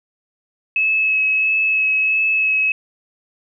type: tone with vibrato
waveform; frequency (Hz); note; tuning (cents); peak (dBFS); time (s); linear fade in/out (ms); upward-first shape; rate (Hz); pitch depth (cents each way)
sine; 2583; E7; -36; -14; 0.76-2.72; 2; sine; 1.5; 12
effects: none